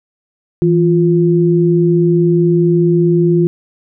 sine tone pair together, 164.8 / 349.5 Hz, E3 / F4, 0 / +1 cents, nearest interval octave + minor second, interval 1301 cents, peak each -11 dBFS, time 0.62-3.47 s, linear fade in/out 0 ms, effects none

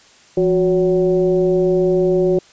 sine tone with frequency modulation, 366.7 Hz, F#4, 15 cents flat, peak -12 dBFS, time 0.37-2.39 s, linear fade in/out 5 ms, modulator 195 Hz, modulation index 0.81, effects white hiss -48 dBFS RMS until 2.52 s + resampled to 16000 Hz

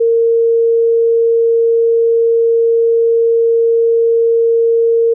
sine tone, 460.5 Hz, A#4, 21 cents flat, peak -8 dBFS, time 0-5.14 s, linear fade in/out 10 ms, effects none

